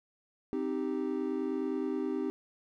triangle chord, C minor, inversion none, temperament equal, 261.6 / 311.1 / 392 Hz, C4 / Eb4 / G4, 0 / 0 / 0 cents, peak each -33 dBFS, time 0.53-2.3 s, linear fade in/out 0 ms, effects none

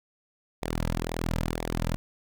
sawtooth tone with flanger, 41.2 Hz, E1, in tune, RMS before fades -30 dBFS, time 0.62-1.96 s, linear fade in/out 0 ms, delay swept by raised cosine 0.67 to 2.77 ms, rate 2 Hz, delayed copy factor -0.75, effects none

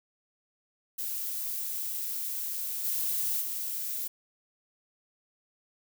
violet noise with level steps, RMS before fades -34 / -30 / -34 dBFS, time 0.98-4.08 s, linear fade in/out 10 ms, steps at 2.84 / 3.41 s, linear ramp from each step 10 ms, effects none

